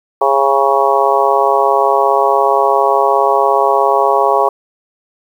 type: harmonic tone with a mistuned harmonic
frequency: 137.2 Hz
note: C#3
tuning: 17 cents flat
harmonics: 3 / 4 / 5 / 6 / 7 / 8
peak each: -16 / -16 / -16 / -16 / -16 / -16 dBFS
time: 0.21-4.49 s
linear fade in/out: 5 ms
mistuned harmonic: 8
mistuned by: +24 cents
effects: 7-bit